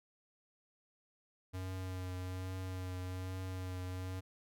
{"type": "tone with vibrato", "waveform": "square", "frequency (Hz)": 92.5, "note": "F#2", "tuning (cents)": 0, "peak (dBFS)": -40, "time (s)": [1.53, 4.21], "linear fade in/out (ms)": 20, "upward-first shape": "triangle", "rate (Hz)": 1.2, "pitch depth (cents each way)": 22, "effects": []}